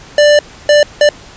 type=tone bursts at uneven times; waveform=square; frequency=590 Hz; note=D5; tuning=8 cents sharp; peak=-5 dBFS; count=3; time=0.18-0.39 / 0.69-0.83 / 1.01-1.09 s; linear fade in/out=2 ms; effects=pink hiss -36 dBFS RMS until 1.36 s + resampled to 16000 Hz